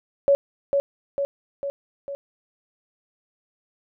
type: tone with echo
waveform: sine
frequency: 560 Hz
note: C#5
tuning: 18 cents sharp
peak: -13 dBFS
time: 0.28-0.35 s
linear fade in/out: 0 ms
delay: 450 ms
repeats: 4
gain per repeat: -4 dB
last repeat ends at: 2.15 s
effects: none